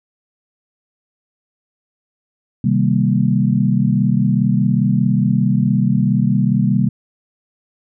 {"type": "chord", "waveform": "sine", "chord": "C minor seventh", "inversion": "none", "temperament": "equal", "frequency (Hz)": [130.81, 155.56, 196, 233.1], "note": ["C3", "Eb3", "G3", "Bb3"], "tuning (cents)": [0, 0, 0, 0], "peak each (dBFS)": [-17, -20, -16, -19], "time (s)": [2.64, 6.89], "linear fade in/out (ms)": 5, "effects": []}